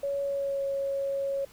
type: tone with pitch glide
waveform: sine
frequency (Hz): 560 to 551.3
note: C#5 to C#5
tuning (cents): +18 to -10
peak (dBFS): -27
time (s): 0.03-1.45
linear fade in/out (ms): 5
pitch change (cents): -28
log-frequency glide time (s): 0.23-0.63
effects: pink hiss -55 dBFS RMS until 1.52 s